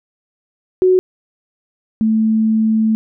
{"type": "tone pair in turn", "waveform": "sine", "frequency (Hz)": [370, 220], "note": ["F#4", "A3"], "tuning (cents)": [0, 0], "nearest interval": "major sixth", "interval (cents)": 900, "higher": "first", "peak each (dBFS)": [-8, -11], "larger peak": "first", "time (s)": [[0.82, 0.99], [2.01, 2.95]], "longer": "second", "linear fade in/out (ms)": 0, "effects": []}